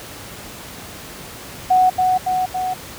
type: tone with echo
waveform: sine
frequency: 740 Hz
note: F#5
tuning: in tune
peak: -10 dBFS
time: 1.7-1.9 s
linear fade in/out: 10 ms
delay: 280 ms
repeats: 3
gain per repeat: -3 dB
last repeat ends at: 2.74 s
effects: pink hiss -35 dBFS RMS until 2.98 s + high-pass 60 Hz 12 dB/octave